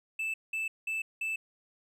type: tone bursts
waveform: triangle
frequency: 2637 Hz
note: E7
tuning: in tune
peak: -29 dBFS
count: 4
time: 0.19-1.36 s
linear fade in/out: 5 ms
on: 150 ms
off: 190 ms
effects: none